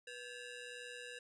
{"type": "ring-modulated tone", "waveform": "20% pulse", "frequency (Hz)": 1100, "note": "C#6", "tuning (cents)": -14, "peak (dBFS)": -39, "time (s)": [0.07, 1.19], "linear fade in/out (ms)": 5, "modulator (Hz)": 611, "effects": ["resampled to 22050 Hz"]}